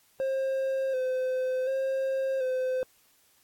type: tone with vibrato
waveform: triangle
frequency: 523.3 Hz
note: C5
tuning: in tune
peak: -24 dBFS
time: 0.2-2.83 s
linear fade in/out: 0 ms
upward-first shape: square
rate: 0.68 Hz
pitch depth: 32 cents each way
effects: white hiss -64 dBFS RMS until 3.43 s + AAC 64 kbps